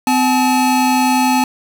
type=tone pair together; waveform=square; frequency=256 / 859 Hz; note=C4 / A5; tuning=-38 / -42 cents; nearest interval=octave + major sixth; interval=2096 cents; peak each=-15 dBFS; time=0.07-1.44 s; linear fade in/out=2 ms; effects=none